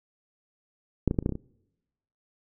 clicks, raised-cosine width 3 ms, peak -8 / -13 / -28 / -10 / -25 / -11 / -16 / -19 / -22 dBFS, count 9, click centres 1.077 / 1.111 / 1.144 / 1.188 / 1.226 / 1.261 / 1.293 / 1.323 / 1.354 s, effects noise-tail reverb RT60 1.0 s tail -26 dB re dry

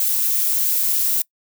violet noise, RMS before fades -19 dBFS, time 0-1.22 s, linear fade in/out 2 ms, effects noise-tail reverb RT60 0.1 s tail -24 dB re dry

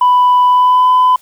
sine tone with pitch glide, 992 to 1007 Hz, B5 to B5, +7 to +33 cents, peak -4 dBFS, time 0.01-1.16 s, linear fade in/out 5 ms, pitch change +26 cents, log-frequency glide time 0.46-0.9 s, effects tanh soft clip ceiling -4 dBFS + white hiss -48 dBFS RMS until 1.21 s

